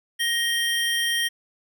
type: tone pair together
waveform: square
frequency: 1873 / 3174 Hz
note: A#6 / G7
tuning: +8 / +21 cents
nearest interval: major sixth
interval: 913 cents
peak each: -25 / -25 dBFS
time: 0.19-1.29 s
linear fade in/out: 20 ms
effects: none